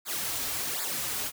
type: noise with flanger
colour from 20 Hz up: white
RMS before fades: -32 dBFS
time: 0.05-1.32 s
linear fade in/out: 50 ms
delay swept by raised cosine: 0.33 to 5.93 ms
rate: 1.3 Hz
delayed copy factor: -0.85
effects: none